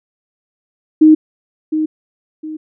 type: tone with echo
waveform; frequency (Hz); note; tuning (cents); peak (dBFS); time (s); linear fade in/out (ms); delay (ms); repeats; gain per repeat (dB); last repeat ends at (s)
sine; 311.1; D#4; 0; -3; 1.01-1.15; 10; 710; 2; -10; 2.57
effects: none